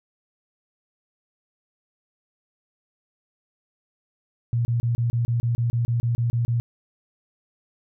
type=tone bursts; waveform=sine; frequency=118.3 Hz; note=A#2; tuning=26 cents sharp; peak=-19 dBFS; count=14; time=4.53-6.6 s; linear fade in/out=0 ms; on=120 ms; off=30 ms; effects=none